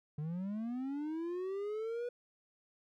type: linear sweep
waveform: triangle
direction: up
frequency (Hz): 145 to 490.2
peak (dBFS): -34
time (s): 0.18-2.09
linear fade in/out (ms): 5
effects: none